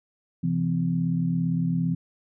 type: tone cluster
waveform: sine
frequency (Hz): 130 / 167.6 / 255.3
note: C3 / E3 / C4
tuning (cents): -11 / +29 / -42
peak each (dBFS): -30 / -23 / -30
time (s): 0.43-1.95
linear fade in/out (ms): 10
effects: none